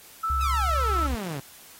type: tone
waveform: sine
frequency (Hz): 1318.5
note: E6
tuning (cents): 0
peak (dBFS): -24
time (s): 0.23-1.07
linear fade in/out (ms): 10
type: tone with vibrato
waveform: sine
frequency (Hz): 67.6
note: C#2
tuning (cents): -43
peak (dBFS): -25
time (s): 0.3-1.15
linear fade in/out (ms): 0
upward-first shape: square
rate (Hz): 8.5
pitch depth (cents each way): 48
type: exponential sweep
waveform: sawtooth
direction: down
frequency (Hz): 1318.5 to 130.3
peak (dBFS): -27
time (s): 0.41-1.4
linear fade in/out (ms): 0
effects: white hiss -49 dBFS RMS until 1.79 s + AAC 48 kbps